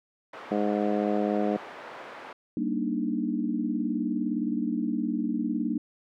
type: band-pass noise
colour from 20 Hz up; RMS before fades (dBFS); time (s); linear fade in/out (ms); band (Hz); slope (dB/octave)
pink; -43; 0.33-2.33; 5; 510 to 1700; 12
type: harmonic tone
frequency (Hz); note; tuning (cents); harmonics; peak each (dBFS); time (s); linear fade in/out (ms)
103.83; G#2; 0; 2 / 3 / 4 / 5 / 6 / 7; -28 / -30 / -31 / -32 / -33 / -33; 0.51-1.57; 5
type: chord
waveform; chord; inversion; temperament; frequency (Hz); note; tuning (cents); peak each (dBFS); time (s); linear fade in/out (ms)
sine; Eb major seventh; first; just; 194.45 / 233.3 / 291.7 / 311.1; G3 / Bb3 / D4 / Eb4; -14 / +2 / -12 / 0; -33 / -29 / -31 / -33; 2.57-5.78; 2
effects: none